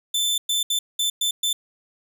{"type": "tone bursts at uneven times", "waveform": "sawtooth", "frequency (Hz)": 3535, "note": "A7", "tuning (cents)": 7, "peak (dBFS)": -17, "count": 6, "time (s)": [[0.14, 0.38], [0.49, 0.63], [0.7, 0.79], [0.99, 1.1], [1.21, 1.31], [1.43, 1.53]], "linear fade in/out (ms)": 5, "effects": []}